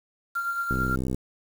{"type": "tone with tremolo", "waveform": "sine", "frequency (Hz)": 1385, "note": "F6", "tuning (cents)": -15, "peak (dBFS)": -24, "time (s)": [0.35, 0.96], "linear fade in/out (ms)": 10, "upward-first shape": "sine", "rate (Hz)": 9, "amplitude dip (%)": 45}
{"type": "click train", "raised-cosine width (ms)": 3, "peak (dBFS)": -16, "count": 29, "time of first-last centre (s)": [0.71, 1.145], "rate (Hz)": 64.3}
{"effects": ["7-bit"]}